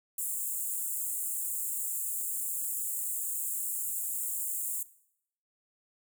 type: high-pass noise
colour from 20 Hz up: pink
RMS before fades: -34 dBFS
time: 0.18-4.83 s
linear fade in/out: 5 ms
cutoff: 7200 Hz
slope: 96 dB/octave
effects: noise-tail reverb RT60 0.7 s tail -18 dB re dry